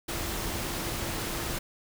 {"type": "tone in noise", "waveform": "sine", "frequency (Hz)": 337.9, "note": "E4", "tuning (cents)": 43, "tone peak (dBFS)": -42, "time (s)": [0.08, 1.59], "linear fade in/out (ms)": 10, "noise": "pink", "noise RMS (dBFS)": -33, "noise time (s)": [0.08, 1.59], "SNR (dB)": -12, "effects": []}